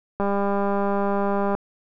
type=click train; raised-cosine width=1 ms; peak=-11 dBFS; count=271; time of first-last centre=0.2-1.55 s; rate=200 Hz; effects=none